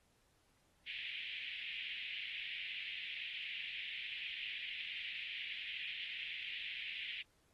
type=band-pass noise; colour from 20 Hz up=white; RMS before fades=-45 dBFS; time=0.86-7.23 s; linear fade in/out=20 ms; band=2100 to 3200 Hz; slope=48 dB/octave; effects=pink hiss -75 dBFS RMS until 7.53 s + AAC 32 kbps